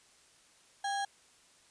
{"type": "tone with sample-and-hold", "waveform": "sine", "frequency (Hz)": 795, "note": "G5", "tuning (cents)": 24, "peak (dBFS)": -31, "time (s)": [0.84, 1.05], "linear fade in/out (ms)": 5, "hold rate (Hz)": 2450, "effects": ["white hiss -63 dBFS RMS until 1.7 s", "resampled to 22050 Hz"]}